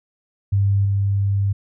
sine tone with level steps, 99.4 Hz, G2, 25 cents sharp, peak -14 / -16 dBFS, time 0.52-1.53 s, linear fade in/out 10 ms, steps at 0.85 s, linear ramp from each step 2 ms, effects none

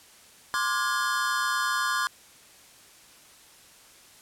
square chord, D half-diminished seventh, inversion third, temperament equal with one note detuned, 1046.5 / 1174.7 / 1426.3 / 1661.2 Hz, C6 / D6 / F6 / Ab6, 0 / 0 / +36 / 0 cents, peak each -31 dBFS, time 0.54-2.07 s, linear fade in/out 0 ms, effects white hiss -53 dBFS RMS until 4.21 s + low-pass 11000 Hz 12 dB/octave

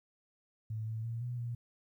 sine tone with pitch steps, 109.7 / 111.2 / 115.5 / 122.2 / 118.9 Hz, A2 / A2 / A#2 / B2 / A#2, -5 / +19 / -16 / -18 / +35 cents, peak -35 dBFS, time 0.7-1.55 s, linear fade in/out 5 ms, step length 170 ms, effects 12-bit

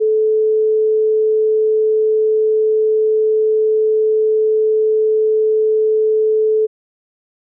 sine tone, 434.3 Hz, A4, 23 cents flat, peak -11 dBFS, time 0-6.67 s, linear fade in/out 20 ms, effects none

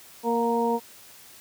harmonic tone with a mistuned harmonic, 233.1 Hz, A#3, in tune, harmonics 1 / 2 / 3 / 4, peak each -27 / -25 / -32 / -26 dBFS, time 0.23-0.8 s, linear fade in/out 50 ms, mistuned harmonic 3, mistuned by +18 cents, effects white hiss -49 dBFS RMS until 1.4 s + high-pass 60 Hz 12 dB/octave

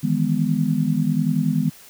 sine chord, E major seventh, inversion third, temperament just, 154.51 / 164.81 / 206 / 247.2 Hz, D#3 / E3 / G#3 / B3, -12 / 0 / -14 / +2 cents, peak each -23 dBFS, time 0.03-1.7 s, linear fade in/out 10 ms, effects white hiss -46 dBFS RMS until 1.89 s

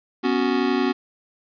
square chord, B suspended second, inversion none, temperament just, 246.9 / 277.8 / 370.4 Hz, B3 / C#4 / F#4, 0 / +4 / +2 cents, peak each -24 dBFS, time 0.23-0.93 s, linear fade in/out 20 ms, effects resampled to 11025 Hz + 9-bit

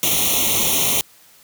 white noise with comb filter, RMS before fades -18 dBFS, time 0.03-1.01 s, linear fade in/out 0 ms, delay 0.31 ms, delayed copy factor +0.95, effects white hiss -50 dBFS RMS until 1.43 s + high-pass 60 Hz 12 dB/octave

